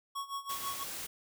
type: tone with tremolo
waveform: square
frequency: 1108 Hz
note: C#6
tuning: 1 cent flat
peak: -35 dBFS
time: 0.15-0.84 s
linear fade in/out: 10 ms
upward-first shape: sine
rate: 6.1 Hz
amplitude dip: 85%
type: noise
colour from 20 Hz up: white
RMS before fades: -41 dBFS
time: 0.49-1.07 s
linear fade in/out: 10 ms
effects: none